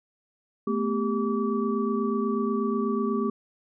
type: tone cluster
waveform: sine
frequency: 219.2 / 247.4 / 397.8 / 1150 Hz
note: A3 / B3 / G4 / D6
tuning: -6 / +3 / +25 / -37 cents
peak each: -27 / -30 / -28 / -33 dBFS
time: 0.67-3.3 s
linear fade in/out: 5 ms
effects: none